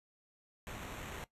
pink noise with sample-and-hold, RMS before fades -45 dBFS, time 0.67-1.24 s, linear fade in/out 0 ms, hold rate 4900 Hz, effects noise-tail reverb RT60 0.1 s tail -17 dB re dry + resampled to 32000 Hz

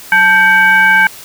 sine tone with frequency modulation, 1568 Hz, G6, in tune, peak -5 dBFS, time 0.12-1.07 s, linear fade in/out 2 ms, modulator 691 Hz, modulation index 0.82, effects white hiss -33 dBFS RMS until 1.24 s

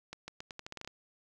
accelerating click train, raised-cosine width 0.2 ms, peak -25 dBFS, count 11, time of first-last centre 0.13-0.875 s, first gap 150 ms, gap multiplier 0.83, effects none

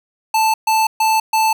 square tone bursts, 880 Hz, A5, in tune, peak -13 dBFS, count 4, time 0.34-1.53 s, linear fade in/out 5 ms, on 200 ms, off 130 ms, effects none

